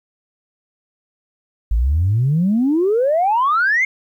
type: exponential sweep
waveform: sine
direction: up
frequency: 50.9 to 2180 Hz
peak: -12 dBFS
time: 1.71-3.85 s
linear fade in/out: 5 ms
effects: tanh soft clip ceiling -9 dBFS + 9-bit